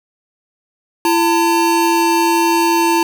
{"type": "tone pair together", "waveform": "square", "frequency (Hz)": [337.2, 900.2], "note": ["E4", "A5"], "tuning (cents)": [39, 39], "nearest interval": "octave + perfect fourth", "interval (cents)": 1700, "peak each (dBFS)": -15, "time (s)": [1.05, 3.03], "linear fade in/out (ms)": 2, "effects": ["7-bit"]}